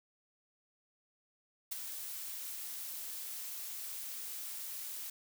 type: noise with ADSR envelope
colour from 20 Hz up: blue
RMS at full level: -35 dBFS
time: 1.71-5.1 s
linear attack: 13 ms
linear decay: 11 ms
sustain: -8 dB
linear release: 3 ms
effects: none